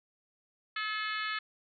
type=harmonic tone with a mistuned harmonic; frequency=430 Hz; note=A4; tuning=40 cents flat; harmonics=3 / 4 / 5 / 6 / 7 / 8 / 9 / 10; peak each=-37 / -37 / -40 / -43 / -44 / -44 / -50 / -45 dBFS; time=0.76-1.39 s; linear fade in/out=5 ms; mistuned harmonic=8; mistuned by=+17 cents; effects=none